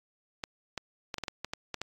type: clicks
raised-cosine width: 0.2 ms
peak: -17 dBFS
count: 10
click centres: 0.438 / 0.777 / 1.142 / 1.183 / 1.237 / 1.282 / 1.446 / 1.535 / 1.743 / 1.816 s
effects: AAC 64 kbps